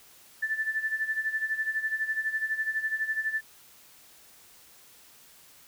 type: tone with tremolo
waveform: sine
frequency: 1760 Hz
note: A6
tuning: in tune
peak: -24 dBFS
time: 0.42-3.41 s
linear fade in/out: 10 ms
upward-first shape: sine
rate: 12 Hz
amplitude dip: 75%
effects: white hiss -55 dBFS RMS until 5.67 s